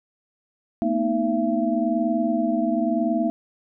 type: tone cluster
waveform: sine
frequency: 224.6 / 245.5 / 314.3 / 674 Hz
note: A3 / B3 / D#4 / E5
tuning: +36 / -10 / +18 / +38 cents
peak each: -25 dBFS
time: 0.82-3.3 s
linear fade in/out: 0 ms
effects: none